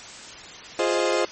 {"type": "chord", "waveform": "35% pulse", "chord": "F minor seventh", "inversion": "none", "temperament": "equal", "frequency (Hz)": [349.2, 415.3, 523.3, 622.3], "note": ["F4", "Ab4", "C5", "Eb5"], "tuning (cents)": [0, 0, 0, 0], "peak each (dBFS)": [-24, -25, -23, -25], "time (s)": [0.79, 1.25], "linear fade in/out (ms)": 2, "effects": ["white hiss -40 dBFS RMS until 1.31 s", "MP3 32 kbps"]}